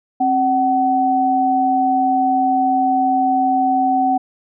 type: tone pair together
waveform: sine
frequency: 266.5 / 753.8 Hz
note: C4 / F#5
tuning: +32 / +32 cents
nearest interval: octave + tritone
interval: 1800 cents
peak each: -19 / -14 dBFS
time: 0.2-4.18 s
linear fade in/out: 10 ms
effects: none